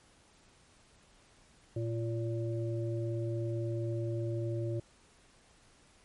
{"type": "harmonic tone", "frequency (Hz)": 115.1, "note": "A#2", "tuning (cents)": -22, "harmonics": [1, 3, 5], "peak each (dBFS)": [-33, -37, -42], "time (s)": [1.76, 4.8], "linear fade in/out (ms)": 5, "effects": ["pink hiss -63 dBFS RMS until 6.04 s", "MP3 48 kbps"]}